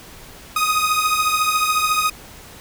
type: beating tone pair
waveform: sawtooth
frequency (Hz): 1244.5 / 1258.5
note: D#6 / D#6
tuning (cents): 0 / +19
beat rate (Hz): 14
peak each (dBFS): -15 / -17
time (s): 0.56-2.1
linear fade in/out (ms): 5
effects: pink hiss -41 dBFS RMS until 2.6 s